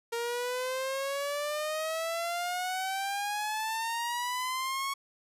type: exponential sweep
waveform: sawtooth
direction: up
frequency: 463.5 to 1108.7 Hz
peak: -27 dBFS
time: 0.12-4.94 s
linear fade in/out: 10 ms
effects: resampled to 32000 Hz